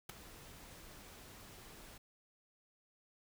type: noise with ADSR envelope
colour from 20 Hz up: pink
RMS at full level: -41 dBFS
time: 0.09-1.98 s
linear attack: 6 ms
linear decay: 7 ms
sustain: -14 dB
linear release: 6 ms
effects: none